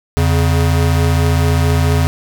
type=tone pair together; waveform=square; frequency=84.5 / 139.31 Hz; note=E2 / C#3; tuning=+43 / +9 cents; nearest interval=major sixth; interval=866 cents; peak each=-13 / -16 dBFS; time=0.17-2.07 s; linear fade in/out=0 ms; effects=none